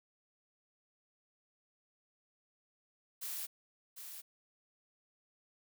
blue noise with echo, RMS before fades -41 dBFS, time 3.21-3.47 s, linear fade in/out 20 ms, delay 750 ms, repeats 1, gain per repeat -7 dB, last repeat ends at 4.22 s, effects none

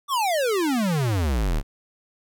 square exponential sweep, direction down, 1191 to 32.75 Hz, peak -21 dBFS, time 0.08-1.63 s, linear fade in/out 50 ms, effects none

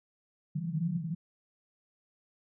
pink band-pass noise, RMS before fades -33 dBFS, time 0.55-1.15 s, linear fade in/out 10 ms, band 150 to 180 Hz, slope 96 dB/octave, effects none

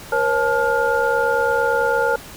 sine tone cluster, 474.2 / 543 / 869 / 1415 Hz, A#4 / C#5 / A5 / F6, +30 / -36 / -22 / +22 cents, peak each -20 / -22 / -22 / -21 dBFS, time 0.12-2.16 s, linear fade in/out 5 ms, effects pink hiss -38 dBFS RMS until 2.36 s

